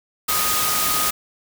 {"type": "tone in noise", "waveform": "sine", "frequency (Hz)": 1244.5, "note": "D#6", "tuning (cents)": 0, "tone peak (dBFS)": -25, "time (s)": [0.28, 1.11], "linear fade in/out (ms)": 10, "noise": "white", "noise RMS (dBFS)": -21, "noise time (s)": [0.28, 1.11], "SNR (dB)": -7, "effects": []}